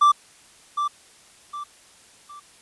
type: tone with echo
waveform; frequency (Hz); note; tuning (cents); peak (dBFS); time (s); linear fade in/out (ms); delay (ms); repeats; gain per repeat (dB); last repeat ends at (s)
triangle; 1172; D6; -4; -10; 0.01-0.12; 10; 760; 3; -9; 2.4
effects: white hiss -52 dBFS RMS until 2.61 s + resampled to 24000 Hz